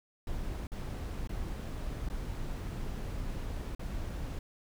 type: noise with dropouts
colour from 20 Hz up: brown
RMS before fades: -37 dBFS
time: 0.27-4.39 s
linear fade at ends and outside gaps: 2 ms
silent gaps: 0.67-0.718 / 1.274-1.292 / 2.088-2.099 / 3.75-3.794 s
effects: none